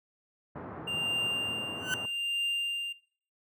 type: band-pass noise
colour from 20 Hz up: pink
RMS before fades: -42 dBFS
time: 0.55-2.06 s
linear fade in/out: 10 ms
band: 100 to 1400 Hz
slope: 24 dB/octave
type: tone with tremolo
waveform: triangle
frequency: 2794 Hz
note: F7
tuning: in tune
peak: -26 dBFS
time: 0.87-2.93 s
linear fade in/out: 10 ms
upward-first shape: triangle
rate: 0.79 Hz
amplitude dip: 75%
type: tone with exponential growth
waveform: 35% pulse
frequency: 1512 Hz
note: F#6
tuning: 37 cents sharp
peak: -23 dBFS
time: 1.76-1.94 s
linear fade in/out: 1 ms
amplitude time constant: 38 ms
effects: noise-tail reverb RT60 0.5 s tail -19 dB re dry